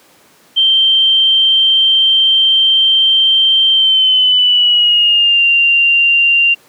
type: tone with pitch glide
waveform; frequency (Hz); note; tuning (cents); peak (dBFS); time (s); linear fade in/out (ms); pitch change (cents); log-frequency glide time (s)
sine; 3136 to 2778; G7 to F7; 0 to -10; -7; 0.56-6.55; 20; -210; 3.73-5.44
effects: pink hiss -47 dBFS RMS until 6.68 s + high-pass 200 Hz 12 dB/octave